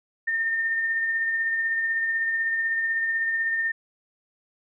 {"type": "tone with tremolo", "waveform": "sine", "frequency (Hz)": 1816, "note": "A#6", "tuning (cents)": -46, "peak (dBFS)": -21, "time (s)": [0.27, 3.72], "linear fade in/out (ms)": 10, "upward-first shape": "sine", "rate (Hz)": 16, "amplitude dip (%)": 30, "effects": []}